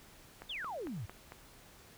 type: click train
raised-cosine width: 0.5 ms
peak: -31 dBFS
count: 5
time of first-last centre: 0.42-1.321 s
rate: 4.44 Hz
type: exponential sweep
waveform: sine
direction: down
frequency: 3729 to 89.5 Hz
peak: -38 dBFS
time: 0.49-1.06 s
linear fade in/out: 10 ms
effects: pink hiss -58 dBFS RMS until 1.97 s